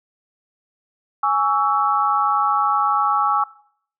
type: chord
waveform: sine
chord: C# minor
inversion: second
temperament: equal with one note detuned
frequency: 830.6 / 1126.8 / 1318.5 Hz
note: G#5 / C#6 / E6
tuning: 0 / +28 / 0 cents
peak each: -20 dBFS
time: 1.23-3.44 s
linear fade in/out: 5 ms
effects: noise-tail reverb RT60 0.6 s tail -20 dB re dry